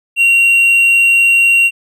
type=tone; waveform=triangle; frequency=2752 Hz; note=F7; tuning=26 cents flat; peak=-5 dBFS; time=0.16-1.71 s; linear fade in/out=50 ms; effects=none